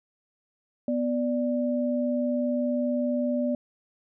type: tone pair together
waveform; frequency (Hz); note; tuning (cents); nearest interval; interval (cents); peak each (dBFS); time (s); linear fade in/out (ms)
sine; 246.9 / 588.2; B3 / D5; 0 / +3; octave + minor third; 1503; -25 / -28; 0.88-3.55; 2
effects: none